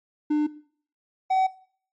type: tone pair in turn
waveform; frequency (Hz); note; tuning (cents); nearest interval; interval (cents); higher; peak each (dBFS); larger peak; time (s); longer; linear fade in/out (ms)
triangle; 300 / 756.8; D4 / F#5; +37 / +39; octave + major third; 1602; second; -17; neither; 0.3-0.47 / 1.3-1.47; neither; 10
effects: noise-tail reverb RT60 0.5 s tail -18 dB re dry + MP3 32 kbps